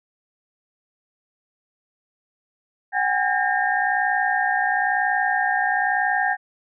sine tone cluster, 749 / 810 / 1610 / 1824 Hz, F#5 / G#5 / G6 / A#6, +21 / -43 / +46 / -38 cents, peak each -24 dBFS, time 2.92-6.37 s, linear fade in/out 50 ms, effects none

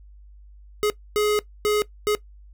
square tone bursts at uneven times, 420.1 Hz, G#4, 20 cents sharp, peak -19 dBFS, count 4, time 0.83-0.9 / 1.16-1.39 / 1.65-1.82 / 2.07-2.15 s, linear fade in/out 0 ms, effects noise-tail reverb RT60 0.1 s tail -18 dB re dry + added 50 Hz sine -44 dBFS peak until 2.53 s

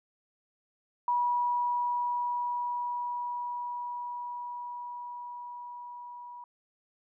sine tone with level ramp, 970 Hz, B5, 31 cents flat, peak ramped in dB -24 to -42 dBFS, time 1.08-6.44 s, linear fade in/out 2 ms, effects none

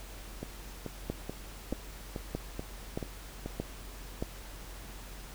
two click trains, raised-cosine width 2 ms, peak -19 / -23 dBFS, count 6 / 8, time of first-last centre 1.1-4.225 / 0.43-3.46 s, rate 1.6 / 2.31 Hz, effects added 46 Hz sine -45 dBFS peak until 5.34 s + pink hiss -49 dBFS RMS until 5.34 s

